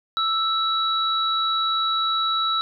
sine tone pair together, 1318.5 / 3900 Hz, E6 / B7, 0 / -23 cents, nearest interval octave + perfect fifth, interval 1877 cents, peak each -22 / -23 dBFS, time 0.17-2.61 s, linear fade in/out 0 ms, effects none

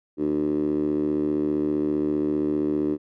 10% pulse tone with band-pass filter, 75.2 Hz, D2, 42 cents sharp, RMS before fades -24 dBFS, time 0.17-2.98 s, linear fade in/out 50 ms, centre 330 Hz, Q 5.7, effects none

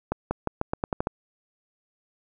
accelerating click train, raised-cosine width 1 ms, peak -11 dBFS, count 9, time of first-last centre 0.12-1.071 s, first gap 190 ms, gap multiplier 0.86, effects none

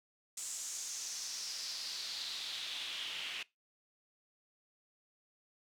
pink noise with band-pass filter sweep, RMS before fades -42 dBFS, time 0.37-3.43 s, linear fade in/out 5 ms, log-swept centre 7600 to 2800 Hz, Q 3.5, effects noise-tail reverb RT60 0.2 s tail -21 dB re dry

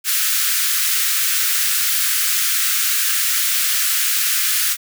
white high-pass noise, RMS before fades -18 dBFS, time 0.04-4.77 s, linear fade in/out 50 ms, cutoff 1300 Hz, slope 48 dB/octave, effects none

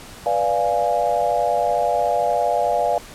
sine chord, B diminished seventh, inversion none, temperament equal, 493.9 / 587.3 / 698.5 / 830.6 Hz, B4 / D5 / F5 / Ab5, 0 / 0 / 0 / 0 cents, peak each -25 / -22 / -20 / -24 dBFS, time 0.26-2.98 s, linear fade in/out 2 ms, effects pink hiss -40 dBFS RMS until 3.14 s + low-pass 12000 Hz 12 dB/octave

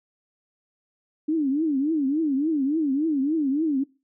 sine tone with vibrato, 293.7 Hz, D4, in tune, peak -20 dBFS, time 1.28-3.84 s, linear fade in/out 10 ms, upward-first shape triangle, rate 3.5 Hz, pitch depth 220 cents each way, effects noise-tail reverb RT60 0.3 s tail -22 dB re dry

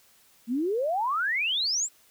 sine exponential sweep, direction up, 221.2 to 7902 Hz, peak -24 dBFS, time 0.47-1.89 s, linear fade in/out 50 ms, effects white hiss -60 dBFS RMS until 2.1 s

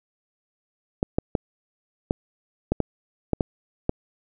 clicks, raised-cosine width 2 ms, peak -7 dBFS, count 9, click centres 1.029 / 1.185 / 1.352 / 2.109 / 2.72 / 2.803 / 3.333 / 3.408 / 3.894 s, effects none

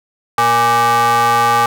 square ring-modulated tone, 176.6 Hz, F3, 20 cents sharp, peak -8 dBFS, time 0.38-1.66 s, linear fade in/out 2 ms, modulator 1000 Hz, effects none

